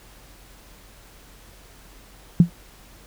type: tone with exponential decay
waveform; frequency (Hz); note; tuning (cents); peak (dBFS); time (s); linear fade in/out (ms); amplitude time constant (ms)
sine; 171.6; F3; -30; -5; 2.4-2.5; 2; 21
effects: added 45 Hz sine -50 dBFS peak until 3.06 s + pink hiss -50 dBFS RMS until 3.06 s